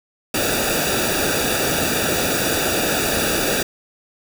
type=noise with comb filter; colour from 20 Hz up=pink; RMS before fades=-20 dBFS; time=0.34-3.63 s; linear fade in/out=5 ms; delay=0.95 ms; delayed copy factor=-0.85; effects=none